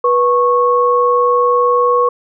sine tone pair together, 488.3 / 1100 Hz, B4 / C#6, -20 / -14 cents, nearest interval octave + major second, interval 1406 cents, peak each -12 dBFS, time 0.04-2.09 s, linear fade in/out 5 ms, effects none

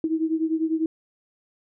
sine beating tone pair, 318.1 / 328.1 Hz, D#4 / E4, +38 / -8 cents, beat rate 10 Hz, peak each -23 / -26 dBFS, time 0.04-0.86 s, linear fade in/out 2 ms, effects none

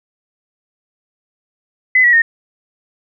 sine tone with pitch steps, 2021 / 1929.7 / 1842.6 Hz, B6 / B6 / A#6, +39 / -41 / -21 cents, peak -7 dBFS, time 1.95-2.22 s, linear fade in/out 5 ms, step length 90 ms, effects none

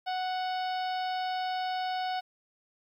harmonic tone, 740 Hz, F#5, in tune, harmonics 1 / 2 / 3 / 4 / 5 / 6 / 7, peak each -30 / -41 / -46 / -44 / -46 / -47 / -48 dBFS, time 0.06-2.21 s, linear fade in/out 20 ms, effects 11-bit

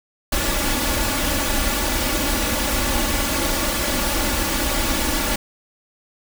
pink noise with comb filter, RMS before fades -21 dBFS, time 0.32-5.36 s, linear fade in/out 5 ms, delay 3.5 ms, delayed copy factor +0.8, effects none

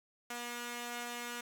5% pulse tone pair together, 240.2 / 722 Hz, B3 / F#5, -48 / -43 cents, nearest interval octave + perfect fifth, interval 1905 cents, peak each -29 / -36 dBFS, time 0.3-1.41 s, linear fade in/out 5 ms, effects none

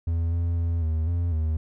triangle tone with pitch steps, 83.4 / 85.1 / 84.2 / 79.5 / 86 / 78.9 Hz, E2 / F2 / E2 / D#2 / F2 / D#2, +21 / -44 / +37 / +38 / -26 / +25 cents, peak -20 dBFS, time 0.07-1.57 s, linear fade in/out 5 ms, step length 250 ms, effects none

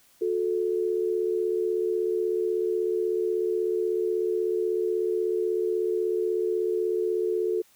sine tone pair together, 361.8 / 438.1 Hz, F#4 / A4, -39 / -7 cents, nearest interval minor third, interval 332 cents, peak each -26 dBFS, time 0.21-7.62 s, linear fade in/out 10 ms, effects white hiss -60 dBFS RMS until 7.75 s

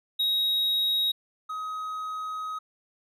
triangle tone pair in turn, 3794 / 1263.8 Hz, A#7 / D#6, +30 / +27 cents, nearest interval octave + perfect fifth, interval 1903 cents, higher first, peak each -21 / -29 dBFS, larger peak first, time 0.19-1.12 / 1.49-2.59 s, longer second, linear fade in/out 10 ms, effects none

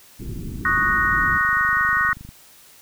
pink low-pass noise, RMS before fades -30 dBFS, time 0.19-1.39 s, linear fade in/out 20 ms, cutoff 360 Hz, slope 48 dB/octave
sine chord, D# minor seventh, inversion third, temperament equal, 1108.7 / 1244.5 / 1480 / 1864.7 Hz, C#6 / D#6 / F#6 / A#6, 0 / 0 / 0 / 0 cents, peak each -25 / -24 / -21 / -20 dBFS, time 0.65-2.13 s, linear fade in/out 2 ms
click train, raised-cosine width 5 ms, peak -26 dBFS, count 31, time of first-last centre 1.09-2.29 s, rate 25 Hz
effects white hiss -49 dBFS RMS until 2.81 s

